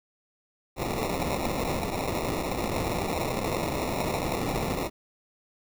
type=noise with sample-and-hold; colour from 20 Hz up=white; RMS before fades=-29 dBFS; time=0.76-4.9 s; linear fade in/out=50 ms; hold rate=1575 Hz; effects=none